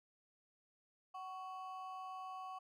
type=ring-modulated tone; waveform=triangle; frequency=932.3 Hz; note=A#5; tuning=in tune; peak=-40 dBFS; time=1.14-2.59 s; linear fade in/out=10 ms; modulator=181 Hz; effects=none